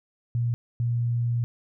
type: tone pair in turn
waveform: sine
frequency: 118.9 / 118.9 Hz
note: A#2 / A#2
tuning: +35 / +35 cents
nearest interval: unison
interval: 0 cents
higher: neither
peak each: -22 dBFS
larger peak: neither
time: 0.35-0.54 / 0.8-1.44 s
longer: second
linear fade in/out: 0 ms
effects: none